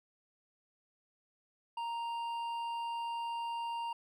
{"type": "tone with hard clipping", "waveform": "sine", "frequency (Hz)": 932.3, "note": "A#5", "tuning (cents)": 0, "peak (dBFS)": -37, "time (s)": [1.77, 3.93], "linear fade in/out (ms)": 5, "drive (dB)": 7, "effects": []}